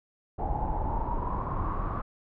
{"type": "noise with low-pass filter sweep", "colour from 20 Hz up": "brown", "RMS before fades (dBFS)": -30, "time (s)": [0.38, 2.02], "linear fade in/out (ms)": 10, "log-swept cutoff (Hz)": [790, 1200], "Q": 9.2, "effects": []}